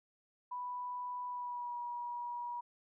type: tone with pitch glide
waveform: sine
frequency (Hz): 987.8 to 962.5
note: B5 to B5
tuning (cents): 0 to -45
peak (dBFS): -38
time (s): 0.51-2.61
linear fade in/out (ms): 10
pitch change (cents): -45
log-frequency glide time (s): 1.27-1.77
effects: none